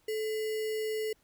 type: tone with sample-and-hold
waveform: sine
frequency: 434.5 Hz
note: A4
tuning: 22 cents flat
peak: -30 dBFS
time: 0.08-1.13 s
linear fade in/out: 5 ms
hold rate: 2450 Hz
effects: pink hiss -69 dBFS RMS until 1.23 s